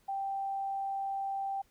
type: tone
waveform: sine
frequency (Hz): 784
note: G5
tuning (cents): 0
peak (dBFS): -32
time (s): 0.08-1.62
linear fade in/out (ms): 10
effects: pink hiss -69 dBFS RMS until 1.7 s